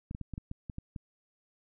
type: clicks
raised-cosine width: 5 ms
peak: -26 dBFS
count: 9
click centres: 0.111 / 0.149 / 0.213 / 0.337 / 0.379 / 0.514 / 0.698 / 0.784 / 0.962 s
effects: none